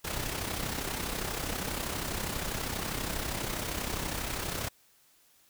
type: noise with amplitude modulation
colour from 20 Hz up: pink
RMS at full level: -32 dBFS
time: 0.04-4.69 s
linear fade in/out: 10 ms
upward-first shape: sine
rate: 32.4 Hz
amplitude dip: 55%
effects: white hiss -64 dBFS RMS until 5.49 s